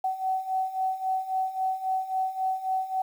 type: beating tone pair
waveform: sine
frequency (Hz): 754 / 757.7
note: F#5 / F#5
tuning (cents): +32 / +41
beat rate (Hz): 3.7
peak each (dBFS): -31 / -27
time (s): 0.04-3.02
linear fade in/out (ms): 5
effects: 9-bit